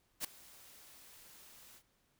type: noise with ADSR envelope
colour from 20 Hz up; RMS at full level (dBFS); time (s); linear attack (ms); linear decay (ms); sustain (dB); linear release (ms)
white; -36; 0.2-1.83; 45; 4; -22; 75
effects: pink hiss -75 dBFS RMS until 2.19 s